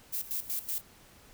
violet noise with tremolo, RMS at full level -33 dBFS, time 0.12-0.82 s, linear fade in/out 20 ms, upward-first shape square, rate 5.3 Hz, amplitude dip 80%, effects pink hiss -57 dBFS RMS until 1.33 s

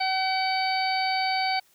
harmonic tone, 760 Hz, F#5, 46 cents sharp, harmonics 1 / 2 / 3 / 4 / 5 / 6, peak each -25 / -36 / -30 / -40 / -40 / -30 dBFS, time 0-1.6 s, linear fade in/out 10 ms, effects white hiss -62 dBFS RMS until 1.74 s

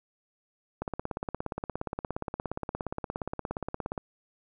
click train, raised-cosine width 1 ms, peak -18 dBFS, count 55, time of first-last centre 0.82-3.978 s, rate 17.1 Hz, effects none

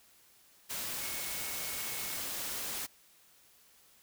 sine tone in noise, 2200 Hz, C#7, 14 cents flat, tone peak -48 dBFS, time 1-2.18 s, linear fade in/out 20 ms, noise white, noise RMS -38 dBFS, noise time 0.69-2.87 s, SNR -13 dB, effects white hiss -63 dBFS RMS until 4.02 s

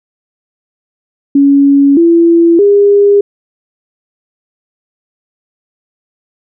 sine tone with pitch steps, 280 / 336.8 / 405.2 Hz, C#4 / E4 / G#4, +18 / +37 / -43 cents, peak -3 dBFS, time 1.35-3.21 s, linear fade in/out 5 ms, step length 620 ms, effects none

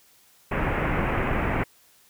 pink low-pass noise, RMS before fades -25 dBFS, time 0.51-1.64 s, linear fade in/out 10 ms, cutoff 2500 Hz, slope 48 dB/octave, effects white hiss -58 dBFS RMS until 2.09 s

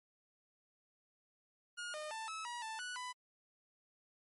sawtooth tone with pitch steps, 1431 / 610 / 887 / 1298 / 960 / 884 / 1476 / 997 Hz, F6 / D#5 / A5 / E6 / B5 / A5 / F#6 / B5, +42 / -34 / +14 / -27 / -49 / +8 / -5 / +16 cents, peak -38 dBFS, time 1.77-3.13 s, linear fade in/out 20 ms, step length 170 ms, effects MP3 48 kbps

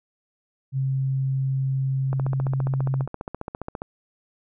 sine tone, 133.8 Hz, C3, 39 cents sharp, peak -21 dBFS, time 0.72-3.07 s, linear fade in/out 50 ms
click train, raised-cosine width 1 ms, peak -17 dBFS, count 26, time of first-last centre 2.13-3.819 s, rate 14.8 Hz
effects none

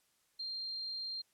sine tone, 4186 Hz, C8, in tune, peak -38 dBFS, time 0.39-1.22 s, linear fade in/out 10 ms, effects white hiss -74 dBFS RMS until 1.33 s + low-pass 12000 Hz 12 dB/octave

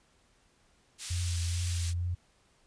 pink high-pass noise, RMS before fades -39 dBFS, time 0.98-1.94 s, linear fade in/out 50 ms, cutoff 3500 Hz, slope 12 dB/octave
sine tone with vibrato, 86.9 Hz, F2, 8 cents flat, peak -29 dBFS, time 1.1-2.15 s, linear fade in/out 10 ms, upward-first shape triangle, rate 2.3 Hz, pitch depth 36 cents each way
effects pink hiss -67 dBFS RMS until 2.66 s + resampled to 22050 Hz

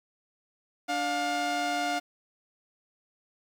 sawtooth tone pair together, 293.1 / 710 Hz, D4 / F5, -3 / +28 cents, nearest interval octave + minor third, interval 1531 cents, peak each -30 / -24 dBFS, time 0.88-2 s, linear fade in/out 20 ms, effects low-pass 7000 Hz 12 dB/octave + 9-bit

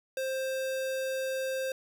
square tone, 527 Hz, C5, 12 cents sharp, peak -31 dBFS, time 0.17-1.72 s, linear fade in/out 2 ms, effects none

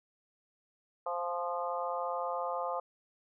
harmonic tone with a mistuned harmonic, 174.61 Hz, F3, in tune, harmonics 3 / 4 / 5 / 6 / 7, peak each -37 / -38 / -39 / -40 / -40 dBFS, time 1.06-2.8 s, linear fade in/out 5 ms, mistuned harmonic 5, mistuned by -19 cents, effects none

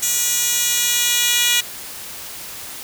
10% pulse tone with high-pass filter sweep, 482.5 Hz, B4, 40 cents flat, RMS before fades -18 dBFS, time 0.02-1.61 s, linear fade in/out 10 ms, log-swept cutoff 6100 to 3400 Hz, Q 1.3, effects white hiss -33 dBFS RMS until 2.83 s

